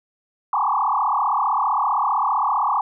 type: tone with frequency modulation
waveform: sine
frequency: 987.8 Hz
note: B5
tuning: in tune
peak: -17 dBFS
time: 0.53-2.81 s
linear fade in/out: 2 ms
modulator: 35.4 Hz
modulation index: 5.4
effects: none